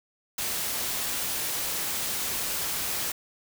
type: noise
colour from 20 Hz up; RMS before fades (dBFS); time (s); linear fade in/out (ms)
white; -30; 0.38-3.12; 5
effects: none